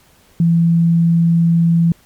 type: tone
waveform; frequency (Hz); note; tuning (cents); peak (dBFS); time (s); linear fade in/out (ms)
sine; 167.8; E3; +31; -9; 0.4-1.92; 2
effects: pink hiss -51 dBFS RMS until 2.05 s + MP3 96 kbps